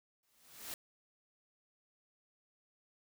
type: noise with exponential growth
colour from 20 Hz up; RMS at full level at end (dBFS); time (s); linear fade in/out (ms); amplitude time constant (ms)
white; -41; 0.23-0.74; 1; 110
effects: none